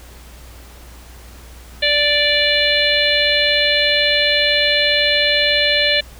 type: harmonic tone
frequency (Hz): 586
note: D5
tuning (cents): -4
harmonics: 1 / 3 / 4 / 5 / 6 / 7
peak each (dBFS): -20 / -20 / -20 / -20 / -20 / -20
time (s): 1.82-6.01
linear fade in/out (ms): 10
effects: added 60 Hz sine -38 dBFS peak until 6.19 s + pink hiss -43 dBFS RMS until 6.19 s